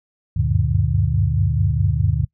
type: tone cluster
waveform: sine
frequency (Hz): 74.5 / 94.7 / 99.4 / 120.1 / 150.5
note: D2 / F#2 / G2 / B2 / D3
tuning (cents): +25 / +41 / +25 / -48 / +43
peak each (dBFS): -22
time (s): 0.36-2.25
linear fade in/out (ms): 10
effects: noise-tail reverb RT60 0.1 s tail -22 dB re dry